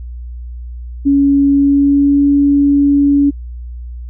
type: tone with pitch glide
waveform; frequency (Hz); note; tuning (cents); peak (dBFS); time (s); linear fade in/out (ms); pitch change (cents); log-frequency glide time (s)
sine; 280 to 283.7; C#4 to C#4; +18 to +40; -7; 1.05-3.31; 20; +22; 1.5-2.25
effects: added 60 Hz sine -24 dBFS peak until 4.09 s